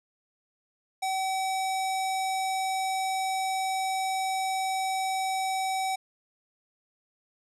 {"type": "tone with low-pass filter", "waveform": "square", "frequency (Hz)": 763, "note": "G5", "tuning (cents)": -47, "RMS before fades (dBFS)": -29, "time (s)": [1.02, 5.96], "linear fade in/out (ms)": 10, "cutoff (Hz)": 9600, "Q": 1.5, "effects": []}